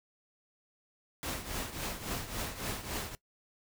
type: noise with tremolo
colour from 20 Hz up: pink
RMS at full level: -35 dBFS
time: 1.23-3.15 s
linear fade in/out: 0 ms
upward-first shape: triangle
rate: 3.6 Hz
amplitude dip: 75%
effects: noise-tail reverb RT60 0.1 s tail -20 dB re dry